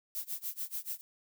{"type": "noise with tremolo", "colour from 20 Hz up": "violet", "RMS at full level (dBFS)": -36, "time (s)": [0.15, 1.01], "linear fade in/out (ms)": 0, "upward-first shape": "sine", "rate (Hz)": 6.9, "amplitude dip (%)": 95, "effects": []}